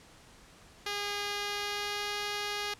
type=tone with pitch glide; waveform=5% pulse; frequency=408.9 to 412 Hz; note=G#4 to G#4; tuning=-27 to -14 cents; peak=-21 dBFS; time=0.86-2.74 s; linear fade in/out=5 ms; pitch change=+13 cents; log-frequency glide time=1.38-2.17 s; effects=pink hiss -56 dBFS RMS until 2.79 s + low-pass 9000 Hz 12 dB/octave